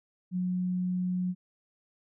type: tone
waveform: sine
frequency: 181.6 Hz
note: F#3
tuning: 32 cents flat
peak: -27 dBFS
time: 0.31-1.35 s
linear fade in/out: 50 ms
effects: none